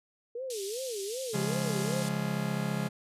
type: tone with vibrato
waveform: sine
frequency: 453.6 Hz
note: A#4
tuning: 47 cents flat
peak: -34 dBFS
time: 0.35-2.03 s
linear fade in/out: 5 ms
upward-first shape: sine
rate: 2.6 Hz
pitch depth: 270 cents each way
type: band-pass noise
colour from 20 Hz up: white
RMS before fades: -42 dBFS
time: 0.5-2.09 s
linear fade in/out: 2 ms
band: 3100 to 10000 Hz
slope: 24 dB/octave
type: chord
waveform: 45% pulse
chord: Db major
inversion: none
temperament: just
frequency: 138.59 / 173.24 / 207.9 Hz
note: Db3 / F3 / Ab3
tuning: 0 / -14 / +2 cents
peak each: -34 dBFS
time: 1.33-2.89 s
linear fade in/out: 20 ms
effects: resampled to 32000 Hz